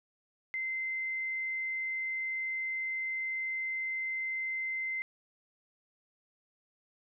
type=tone; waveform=sine; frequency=2073 Hz; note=C7; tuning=17 cents flat; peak=-32 dBFS; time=0.54-5.02 s; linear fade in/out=0 ms; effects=none